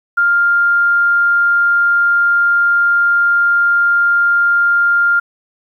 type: tone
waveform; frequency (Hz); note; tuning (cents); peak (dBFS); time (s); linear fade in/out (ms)
sine; 1400; F6; +4; -9; 0.17-5.2; 10
effects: 8-bit